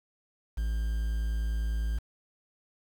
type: tone with quantisation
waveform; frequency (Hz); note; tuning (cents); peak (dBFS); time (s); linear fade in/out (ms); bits
triangle; 55; A1; 0; -25; 0.57-1.99; 10; 8
effects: none